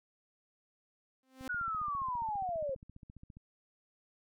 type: tone with exponential growth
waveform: sawtooth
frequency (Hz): 261.6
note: C4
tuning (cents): 0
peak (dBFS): -34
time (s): 1.23-1.48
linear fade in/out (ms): 2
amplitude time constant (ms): 53
type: click train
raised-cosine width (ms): 5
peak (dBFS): -39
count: 30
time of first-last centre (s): 1.41-3.369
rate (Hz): 14.8
type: linear sweep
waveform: sine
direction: down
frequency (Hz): 1480 to 514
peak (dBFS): -33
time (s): 1.49-2.75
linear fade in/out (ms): 10
effects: none